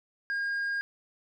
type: tone with tanh clipping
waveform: sine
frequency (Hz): 1621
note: G#6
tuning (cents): -42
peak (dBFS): -29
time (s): 0.3-0.81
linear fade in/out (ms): 0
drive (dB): 3
effects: none